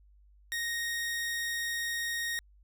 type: tone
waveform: sawtooth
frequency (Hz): 1865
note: A#6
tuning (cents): 0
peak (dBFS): -28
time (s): 0.52-2.39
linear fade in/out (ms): 0
effects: added 50 Hz sine -57 dBFS peak until 2.63 s